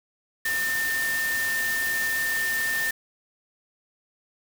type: tone in noise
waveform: sine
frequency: 1800 Hz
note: A6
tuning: 39 cents sharp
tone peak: -24 dBFS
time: 0.45-2.91 s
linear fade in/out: 5 ms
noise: white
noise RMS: -32 dBFS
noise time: 0.45-2.91 s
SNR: +5 dB
effects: none